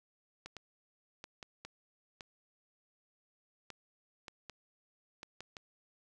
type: clicks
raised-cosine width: 0.2 ms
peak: -28 dBFS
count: 12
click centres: 0.46 / 0.567 / 1.241 / 1.428 / 1.65 / 2.208 / 3.703 / 4.282 / 4.497 / 5.231 / 5.406 / 5.568 s
effects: none